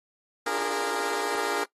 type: chord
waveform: 15% pulse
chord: Bb dominant seventh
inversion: first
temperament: equal with one note detuned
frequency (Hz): 293.7 / 349.2 / 409.8 / 466.2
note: D4 / F4 / Ab4 / Bb4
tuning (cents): 0 / 0 / -23 / 0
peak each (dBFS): -30 / -30 / -24 / -25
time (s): 0.46-1.64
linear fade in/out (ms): 5
effects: noise-tail reverb RT60 0.1 s tail -18 dB re dry + AAC 32 kbps